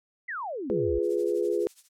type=exponential sweep; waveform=sine; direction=down; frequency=2088 to 52.4 Hz; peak=-31 dBFS; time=0.28-0.99 s; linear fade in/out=10 ms
type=chord; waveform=sine; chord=F diminished; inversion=none; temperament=equal; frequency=349.2 / 415.3 / 493.9 Hz; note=F4 / Ab4 / Cb5; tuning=0 / 0 / 0 cents; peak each=-28 / -27 / -30 dBFS; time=0.7-1.67 s; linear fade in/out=0 ms
type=noise with tremolo; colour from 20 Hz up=violet; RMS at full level=-42 dBFS; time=1.02-1.89 s; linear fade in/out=50 ms; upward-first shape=triangle; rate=12 Hz; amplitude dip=90%
effects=low-pass 8000 Hz 12 dB/octave